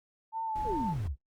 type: tone with vibrato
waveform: sine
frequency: 880 Hz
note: A5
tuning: in tune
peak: -31 dBFS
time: 0.32-0.95 s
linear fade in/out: 50 ms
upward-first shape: sine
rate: 2.6 Hz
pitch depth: 44 cents each way
type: noise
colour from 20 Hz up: brown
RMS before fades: -41 dBFS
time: 0.55-1.08 s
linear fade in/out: 10 ms
type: exponential sweep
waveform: sine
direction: down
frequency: 538 to 57.7 Hz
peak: -31 dBFS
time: 0.64-1.16 s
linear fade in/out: 50 ms
effects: noise-tail reverb RT60 0.1 s tail -22 dB re dry + Opus 48 kbps